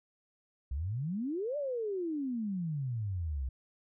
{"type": "exponential two-way sweep", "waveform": "sine", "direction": "up then down", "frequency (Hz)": [61.74, 602, 61.74], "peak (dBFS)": -32, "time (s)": [0.71, 3.49], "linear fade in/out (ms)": 5, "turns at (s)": 1.57, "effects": []}